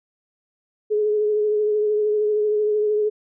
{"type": "tone with vibrato", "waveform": "sine", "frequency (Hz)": 422.6, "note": "G#4", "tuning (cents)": 30, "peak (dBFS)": -17, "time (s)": [0.9, 3.1], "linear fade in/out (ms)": 20, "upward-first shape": "triangle", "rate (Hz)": 13, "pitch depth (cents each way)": 30, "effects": []}